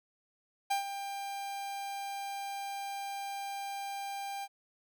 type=tone with ADSR envelope; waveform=45% pulse; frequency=795 Hz; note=G5; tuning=24 cents sharp; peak=-27 dBFS; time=0.7-4.48 s; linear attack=12 ms; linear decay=120 ms; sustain=-10 dB; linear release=47 ms; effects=none